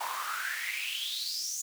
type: noise with high-pass filter sweep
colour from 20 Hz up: pink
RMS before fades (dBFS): -35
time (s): 0-1.62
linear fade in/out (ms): 10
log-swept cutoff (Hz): 880 to 6800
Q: 8.2
effects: none